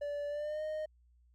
triangle tone with pitch glide, 580 to 618 Hz, D5 to D#5, -22 to -12 cents, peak -33 dBFS, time 0.01-0.86 s, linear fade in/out 10 ms, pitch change +110 cents, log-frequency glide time 0.28-0.63 s, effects added 60 Hz sine -63 dBFS peak until 1.34 s

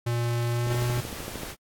square tone with pitch glide, 118.8 to 121.58 Hz, A#2 to B2, +33 to -27 cents, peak -25 dBFS, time 0.06-1.01 s, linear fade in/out 10 ms, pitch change +40 cents, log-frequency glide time 0.51-0.83 s
click train, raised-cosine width 2 ms, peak -22 dBFS, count 11, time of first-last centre 0.67-1.433 s, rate 13.1 Hz
pink noise, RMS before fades -38 dBFS, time 0.67-1.56 s, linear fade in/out 50 ms
effects AAC 64 kbps

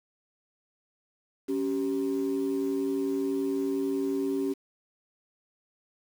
sine tone pair together, 277.2 / 388.5 Hz, C#4 / G4, 0 / -16 cents, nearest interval tritone, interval 584 cents, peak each -27 / -28 dBFS, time 1.48-4.54 s, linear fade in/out 20 ms, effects tanh soft clip ceiling -21 dBFS + 8-bit

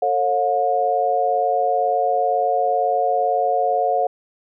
sine tone cluster, 448.1 / 546 / 718 Hz, A4 / C#5 / F5, +32 / -26 / +48 cents, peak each -24 / -22 / -18 dBFS, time 0.02-4.07 s, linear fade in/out 5 ms, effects none

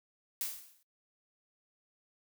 blue noise with exponential decay, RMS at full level -33 dBFS, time 0.41-0.83 s, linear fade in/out 1 ms, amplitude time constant 91 ms, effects noise-tail reverb RT60 0.1 s tail -21 dB re dry

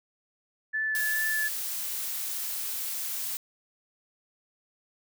sine tone with vibrato, 1738 Hz, A6, 22 cents flat, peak -26 dBFS, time 0.73-1.49 s, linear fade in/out 20 ms, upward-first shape sine, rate 2.4 Hz, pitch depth 13 cents each way
blue noise, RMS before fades -33 dBFS, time 0.95-3.37 s, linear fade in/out 0 ms
effects none

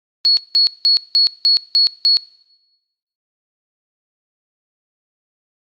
sine tone bursts, 4363 Hz, C#8, 28 cents flat, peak -9 dBFS, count 7, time 0.25-2.17 s, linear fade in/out 0 ms, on 120 ms, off 180 ms, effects noise-tail reverb RT60 1.0 s tail -22 dB re dry + Opus 32 kbps

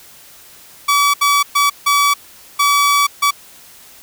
sawtooth tone bursts at uneven times, 1144 Hz, D6, 46 cents flat, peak -7 dBFS, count 6, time 0.88-1.14 / 1.21-1.43 / 1.55-1.7 / 1.86-2.14 / 2.59-3.07 / 3.22-3.31 s, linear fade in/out 10 ms, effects white hiss -42 dBFS RMS until 4.02 s

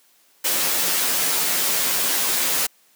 white noise with comb filter, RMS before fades -21 dBFS, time 0.44-2.67 s, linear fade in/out 10 ms, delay 11 ms, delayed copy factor +1, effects white hiss -58 dBFS RMS until 2.95 s + high-pass 200 Hz 12 dB/octave

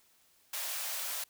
white high-pass noise, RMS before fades -37 dBFS, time 0.53-1.24 s, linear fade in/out 5 ms, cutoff 540 Hz, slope 48 dB/octave, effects white hiss -67 dBFS RMS until 1.29 s

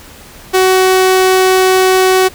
sawtooth tone, 374.6 Hz, F#4, 21 cents sharp, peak -3 dBFS, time 0.53-2.29 s, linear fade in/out 20 ms, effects pink hiss -36 dBFS RMS until 2.34 s

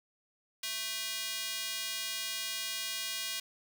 square tone with high-pass filter, 220 Hz, A3, in tune, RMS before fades -37 dBFS, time 0.63-3.4 s, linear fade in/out 5 ms, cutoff 3100 Hz, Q 1.1, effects none

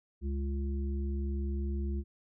harmonic tone, 69.3 Hz, C#2, in tune, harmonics 1 / 3 / 5, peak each -31 / -40 / -43 dBFS, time 0.21-2.04 s, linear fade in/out 50 ms, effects none

